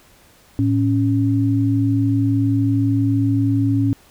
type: tone pair together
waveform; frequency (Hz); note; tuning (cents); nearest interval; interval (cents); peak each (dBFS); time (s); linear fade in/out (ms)
sine; 110.01 / 277.2; A2 / C#4; 0 / 0; octave + major third; 1600; -17; 0.59-3.93; 0
effects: pink hiss -51 dBFS RMS until 4.1 s